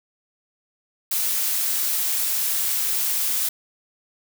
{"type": "noise", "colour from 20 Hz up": "blue", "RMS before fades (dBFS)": -23, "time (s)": [1.11, 3.49], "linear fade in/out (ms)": 5, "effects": []}